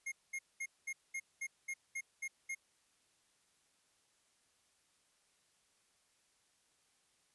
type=tone bursts; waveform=square; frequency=2141 Hz; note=C7; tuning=39 cents sharp; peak=-39 dBFS; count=10; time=0.06-2.55 s; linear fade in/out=10 ms; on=60 ms; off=210 ms; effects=white hiss -74 dBFS RMS until 7.34 s + resampled to 24000 Hz